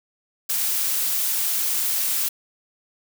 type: noise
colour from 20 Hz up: blue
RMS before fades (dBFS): -23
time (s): 0.49-2.29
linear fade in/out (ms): 10
effects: none